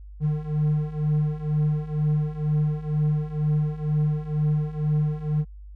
triangle beating tone pair, 150 / 152.1 Hz, D3 / D#3, +37 / -39 cents, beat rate 2.1 Hz, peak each -24 / -21 dBFS, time 0.2-5.45 s, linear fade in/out 50 ms, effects added 50 Hz sine -39 dBFS peak until 5.75 s

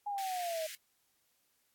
sine linear sweep, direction down, 831 to 622.3 Hz, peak -34 dBFS, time 0.06-0.67 s, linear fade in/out 10 ms
pink high-pass noise, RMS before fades -46 dBFS, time 0.18-0.75 s, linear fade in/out 0 ms, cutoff 1700 Hz, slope 48 dB/octave
effects white hiss -75 dBFS RMS until 1.74 s + AAC 64 kbps

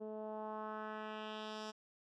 10% pulse tone with low-pass filter sweep, 215.4 Hz, A3, 37 cents flat, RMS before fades -45 dBFS, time 0-1.72 s, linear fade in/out 20 ms, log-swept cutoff 460 to 5800 Hz, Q 1.9, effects none

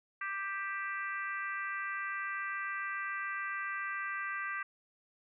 harmonic tone with a mistuned harmonic, 393.3 Hz, G4, 6 cents sharp, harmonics 3 / 4 / 5 / 6 / 7, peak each -40 / -39 / -40 / -49 / -50 dBFS, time 0.21-4.63 s, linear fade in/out 5 ms, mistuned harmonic 7, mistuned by -48 cents, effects none

